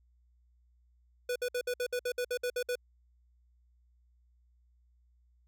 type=tone bursts; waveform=square; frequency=492.5 Hz; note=B4; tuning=5 cents flat; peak=-31 dBFS; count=12; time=1.29-2.755 s; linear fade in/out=5 ms; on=68 ms; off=59 ms; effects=added 60 Hz sine -64 dBFS peak until 5.47 s